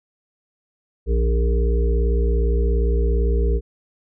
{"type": "harmonic tone with a mistuned harmonic", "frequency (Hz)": 57.4, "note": "A#1", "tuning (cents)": -26, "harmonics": [1, 3, 5, 7, 8], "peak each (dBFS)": [-16, -30, -35, -27, -28], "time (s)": [1.06, 3.61], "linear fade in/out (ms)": 50, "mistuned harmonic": 1, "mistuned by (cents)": 53, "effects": []}